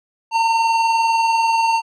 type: tone pair together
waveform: square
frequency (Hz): 908.8 / 929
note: A#5 / A#5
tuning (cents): -44 / -6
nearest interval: unison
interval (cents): 38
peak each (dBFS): -15 / -27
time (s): 0.31-1.82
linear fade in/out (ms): 50
effects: low-pass 5000 Hz 12 dB/octave